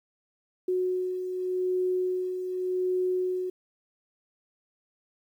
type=beating tone pair; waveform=sine; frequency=366.3 / 367.16 Hz; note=F#4 / F#4; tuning=-17 / -13 cents; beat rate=0.86 Hz; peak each=-35 / -26 dBFS; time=0.68-3.5 s; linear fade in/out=5 ms; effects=10-bit

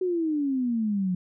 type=exponential sweep; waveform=sine; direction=down; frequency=375.6 to 177.9 Hz; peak=-23 dBFS; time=0.01-1.15 s; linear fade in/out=5 ms; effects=none

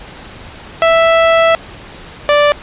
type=tone pair in turn; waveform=sawtooth; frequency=659.3 / 585.9 Hz; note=E5 / D5; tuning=0 / -4 cents; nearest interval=major second; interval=204 cents; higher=first; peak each=-3 dBFS; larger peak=neither; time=0.82-1.55 / 2.29-2.52 s; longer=first; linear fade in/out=0 ms; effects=pink hiss -33 dBFS RMS until 2.62 s + resampled to 8000 Hz

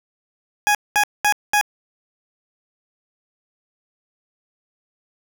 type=tone bursts; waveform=20% pulse; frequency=830.6 Hz; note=G#5; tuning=in tune; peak=-9 dBFS; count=4; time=0.67-1.612 s; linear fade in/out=0 ms; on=78 ms; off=210 ms; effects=none

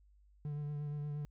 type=tone with vibrato; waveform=triangle; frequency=147.1 Hz; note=D3; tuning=3 cents sharp; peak=-35 dBFS; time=0.45-1.25 s; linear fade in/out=0 ms; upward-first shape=triangle; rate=8.5 Hz; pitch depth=27 cents each way; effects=added 50 Hz sine -62 dBFS peak until 1.3 s

